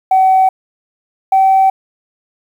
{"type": "tone pair in turn", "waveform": "sine", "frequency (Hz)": [758, 768.6], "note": ["F#5", "G5"], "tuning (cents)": [42, -34], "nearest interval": "unison", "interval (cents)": 24, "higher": "second", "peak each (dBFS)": -5, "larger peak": "neither", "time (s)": [[0.11, 0.49], [1.32, 1.7]], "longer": "neither", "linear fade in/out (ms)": 5, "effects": ["tanh soft clip ceiling -3 dBFS", "7-bit"]}